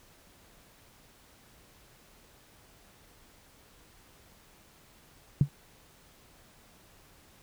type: tone with exponential decay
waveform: sine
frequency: 141.8 Hz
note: C#3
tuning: 40 cents sharp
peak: -14 dBFS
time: 5.41-5.49 s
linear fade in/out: 2 ms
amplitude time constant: 17 ms
effects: pink hiss -59 dBFS RMS until 7.42 s